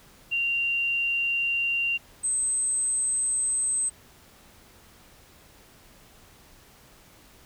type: tone pair in turn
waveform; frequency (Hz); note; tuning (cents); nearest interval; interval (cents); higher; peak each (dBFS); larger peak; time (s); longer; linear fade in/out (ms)
sine; 2770 / 8229; F7 / C9; -15 / -30; octave + perfect fifth; 1885; second; -23; neither; 0.31-1.98 / 2.23-3.9; neither; 20
effects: pink hiss -54 dBFS RMS until 7.45 s